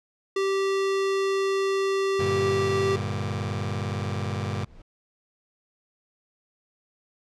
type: tone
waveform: square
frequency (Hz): 389.7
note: G4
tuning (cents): -10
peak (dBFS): -23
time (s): 0.36-2.96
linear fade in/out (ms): 5
type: chord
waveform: sawtooth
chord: G minor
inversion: none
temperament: just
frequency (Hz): 98 / 117.6 / 147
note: G2 / Bb2 / D3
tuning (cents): 0 / +16 / +2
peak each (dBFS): -25 / -28 / -30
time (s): 2.19-4.65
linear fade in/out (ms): 10
type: noise with exponential growth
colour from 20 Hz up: brown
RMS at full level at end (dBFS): -43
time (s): 4.22-4.82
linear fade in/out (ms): 5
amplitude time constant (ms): 130
effects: low-pass 6000 Hz 12 dB/octave